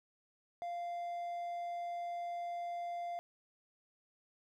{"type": "tone", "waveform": "triangle", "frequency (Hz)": 695, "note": "F5", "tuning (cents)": -9, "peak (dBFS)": -36, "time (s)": [0.62, 3.19], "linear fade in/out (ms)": 0, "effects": []}